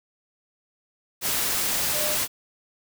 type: tone in noise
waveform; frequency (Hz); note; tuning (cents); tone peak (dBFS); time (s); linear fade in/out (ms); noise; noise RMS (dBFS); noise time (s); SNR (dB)
sine; 603; D5; +46; -31; 1.91-2.18; 50; white; -25; 1.21-2.28; -9
effects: none